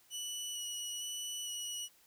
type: tone with vibrato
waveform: 20% pulse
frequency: 2944 Hz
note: F#7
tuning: 9 cents flat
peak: -33 dBFS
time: 0.1-1.89 s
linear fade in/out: 50 ms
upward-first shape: square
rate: 1.1 Hz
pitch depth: 10 cents each way
effects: white hiss -66 dBFS RMS until 2.06 s